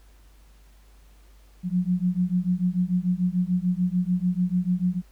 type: beating tone pair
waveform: sine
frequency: 176.9 / 183.7 Hz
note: F3 / F#3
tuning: +23 / -12 cents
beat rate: 6.8 Hz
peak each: -24 dBFS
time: 1.63-5.02 s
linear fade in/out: 50 ms
effects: added 50 Hz sine -50 dBFS peak until 5.11 s + pink hiss -61 dBFS RMS until 5.11 s